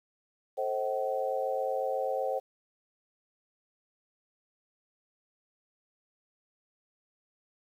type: chord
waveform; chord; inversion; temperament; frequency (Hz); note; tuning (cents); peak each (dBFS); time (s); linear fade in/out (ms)
sine; A diminished seventh; none; just; 440 / 528 / 633.6 / 760.3; A4 / C5 / Eb5 / Gb5; 0 / +16 / +31 / +47; -37 / -31 / -37 / -34; 0.57-2.4; 20
effects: 10-bit